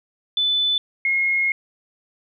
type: tone pair in turn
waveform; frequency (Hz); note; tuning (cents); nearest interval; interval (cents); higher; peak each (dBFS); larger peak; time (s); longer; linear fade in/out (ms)
sine; 3500 / 2155; A7 / C#7; -10 / -49; minor sixth; 839; first; -17; neither; 0.37-0.78 / 1.05-1.52; second; 2
effects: none